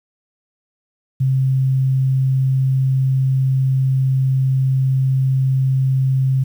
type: tone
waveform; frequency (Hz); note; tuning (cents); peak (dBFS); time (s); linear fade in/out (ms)
sine; 132.4; C3; +21; -13; 1.2-6.44; 10
effects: 8-bit